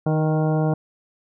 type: harmonic tone with a mistuned harmonic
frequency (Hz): 155.56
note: D#3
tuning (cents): 0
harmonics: 1 / 2 / 3 / 4 / 5 / 6 / 7 / 9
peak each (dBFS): -19 / -26 / -27 / -28 / -30 / -38 / -39 / -40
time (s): 0.06-0.74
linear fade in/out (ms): 5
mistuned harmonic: 3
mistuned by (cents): +19
effects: none